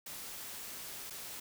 white noise with dropouts, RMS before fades -45 dBFS, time 0.06-1.4 s, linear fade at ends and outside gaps 5 ms, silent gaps 1.1-1.105 s, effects none

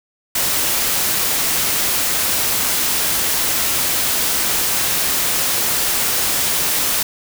white noise, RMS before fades -18 dBFS, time 0.35-7.03 s, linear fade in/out 5 ms, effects none

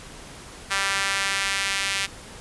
sawtooth tone with high-pass filter sweep, 196 Hz, G3, in tune, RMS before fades -25 dBFS, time 0.7-2.07 s, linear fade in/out 20 ms, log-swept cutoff 1500 to 2300 Hz, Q 1.3, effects pink hiss -42 dBFS RMS until 2.4 s + resampled to 24000 Hz

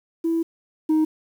sine tone pair in turn, 330 / 312.5 Hz, E4 / D#4, +2 / +8 cents, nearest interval minor second, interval 94 cents, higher first, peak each -18 / -13 dBFS, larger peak second, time 0.24-0.43 / 0.89-1.05 s, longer first, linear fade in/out 10 ms, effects tanh soft clip ceiling -15 dBFS + 8-bit

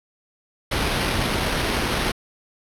pink noise with sample-and-hold, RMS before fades -23 dBFS, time 0.71-2.12 s, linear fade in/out 10 ms, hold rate 7350 Hz, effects low-pass 12000 Hz 12 dB/octave

